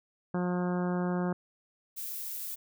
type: harmonic tone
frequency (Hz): 178.8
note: F3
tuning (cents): +41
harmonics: 1 / 2 / 3 / 4 / 5 / 6 / 7 / 8 / 9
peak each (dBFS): -29 / -35 / -39 / -41 / -43 / -45 / -46 / -47 / -48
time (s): 0.34-1.33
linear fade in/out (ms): 5
type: noise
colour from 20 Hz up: violet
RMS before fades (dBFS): -38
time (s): 1.96-2.56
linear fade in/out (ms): 20
effects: none